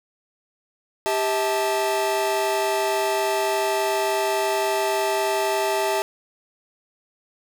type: tone cluster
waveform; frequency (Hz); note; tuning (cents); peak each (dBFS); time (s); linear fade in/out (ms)
45% pulse; 395.7 / 645 / 877; G4 / E5 / A5; +16 / -38 / -6; -25; 1.06-6.02; 0
effects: none